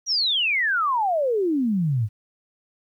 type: exponential sweep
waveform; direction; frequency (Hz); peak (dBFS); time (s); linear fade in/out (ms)
sine; down; 5920 to 99.8; -19; 0.06-2.09; 50
effects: 10-bit